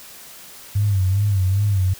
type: tone with vibrato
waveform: sine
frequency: 98 Hz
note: G2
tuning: in tune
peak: -15 dBFS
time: 0.75-1.94 s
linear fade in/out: 10 ms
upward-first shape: sine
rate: 2.5 Hz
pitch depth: 100 cents each way
effects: white hiss -41 dBFS RMS until 1.99 s